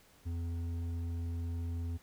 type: tone with hard clipping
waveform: sine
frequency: 84.7 Hz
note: E2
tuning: 48 cents sharp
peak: -36 dBFS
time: 0.25-1.98 s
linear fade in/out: 20 ms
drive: 7 dB
effects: pink hiss -63 dBFS RMS until 2.02 s